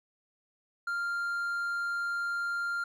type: tone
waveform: triangle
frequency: 1395 Hz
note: F6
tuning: 2 cents flat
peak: -28 dBFS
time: 0.87-2.84 s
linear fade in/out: 5 ms
effects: none